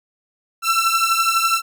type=beating tone pair; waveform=sawtooth; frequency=1336 / 1348 Hz; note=E6 / E6; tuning=+23 / +38 cents; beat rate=12 Hz; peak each=-15 dBFS; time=0.62-1.62 s; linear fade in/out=50 ms; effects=none